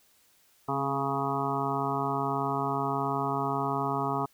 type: harmonic tone with a mistuned harmonic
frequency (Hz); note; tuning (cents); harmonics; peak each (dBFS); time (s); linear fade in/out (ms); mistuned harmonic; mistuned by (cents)
138.59; C#3; 0; 1 / 2 / 3 / 5 / 6 / 7 / 8 / 9; -35 / -35 / -35 / -35 / -35 / -35 / -35 / -35; 0.68-4.26; 10; 2; -33
effects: white hiss -64 dBFS RMS until 4.33 s